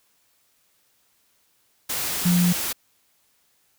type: tone in noise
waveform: sine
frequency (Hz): 176.3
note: F3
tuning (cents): +17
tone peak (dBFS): -16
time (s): 2.25-2.53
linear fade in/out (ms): 10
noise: white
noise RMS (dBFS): -27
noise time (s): 1.89-2.73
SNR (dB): +8
effects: white hiss -65 dBFS RMS until 3.78 s